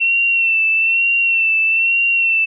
sine tone with vibrato, 2700 Hz, E7, 41 cents sharp, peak -12 dBFS, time 0-2.46 s, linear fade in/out 20 ms, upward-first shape sine, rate 1.1 Hz, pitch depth 38 cents each way, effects none

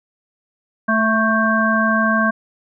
harmonic tone with a mistuned harmonic, 220 Hz, A3, in tune, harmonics 1 / 3 / 5 / 7, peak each -18 / -22 / -20 / -18 dBFS, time 0.88-2.31 s, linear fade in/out 10 ms, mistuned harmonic 7, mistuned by +37 cents, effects none

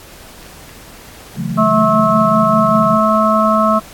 clicks, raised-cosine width 0.2 ms, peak -23 dBFS, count 7, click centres 0.229 / 0.428 / 0.465 / 0.693 / 0.973 / 1.356 / 1.497 s
sine chord, F# minor seventh, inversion second, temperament just, 138.75 / 166.5 / 185 / 222 Hz, C#3 / E3 / F#3 / A3, +2 / +18 / 0 / +16 cents, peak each -23 dBFS, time 1.35-2.99 s, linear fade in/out 50 ms
harmonic tone, 216.9 Hz, A3, 25 cents flat, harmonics 1 / 3 / 5 / 6, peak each -15 / -15 / -15 / -15 dBFS, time 1.57-3.8 s, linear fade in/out 20 ms
effects pink hiss -38 dBFS RMS until 3.93 s + AAC 64 kbps

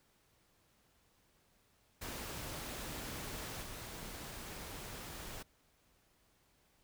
pink noise with level steps, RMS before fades -44 / -47 dBFS, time 2.01-5.43 s, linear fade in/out 10 ms, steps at 3.62 s, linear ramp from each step 10 ms, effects pink hiss -72 dBFS RMS until 6.83 s

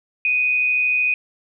sine tone with amplitude modulation, 2489 Hz, D#7, in tune, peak -14 dBFS, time 0.25-1.14 s, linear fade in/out 2 ms, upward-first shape sine, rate 133 Hz, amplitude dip 40%, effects none

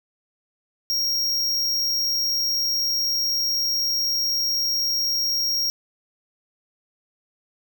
square tone, 5588 Hz, F8, in tune, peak -21 dBFS, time 0.9-5.7 s, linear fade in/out 0 ms, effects none

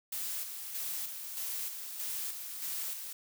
blue noise with tremolo, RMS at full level -37 dBFS, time 0.12-3.13 s, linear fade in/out 5 ms, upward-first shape square, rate 1.6 Hz, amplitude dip 45%, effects none

